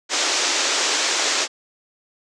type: band-pass noise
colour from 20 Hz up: white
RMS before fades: -21 dBFS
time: 0.09-1.48 s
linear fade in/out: 50 ms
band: 280 to 7300 Hz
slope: 48 dB/octave
effects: none